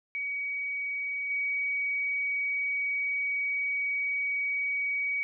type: tone with level steps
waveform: sine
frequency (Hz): 2261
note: C#7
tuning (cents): +34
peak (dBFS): -30 / -27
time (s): 0.15-5.23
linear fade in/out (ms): 0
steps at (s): 1.3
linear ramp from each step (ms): 5
effects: none